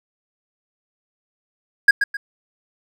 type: tone with echo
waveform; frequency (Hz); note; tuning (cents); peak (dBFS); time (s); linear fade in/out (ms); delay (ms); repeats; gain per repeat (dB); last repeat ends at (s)
triangle; 1635; G#6; -28; -4; 1.88-1.91; 5; 130; 2; -9; 2.17
effects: none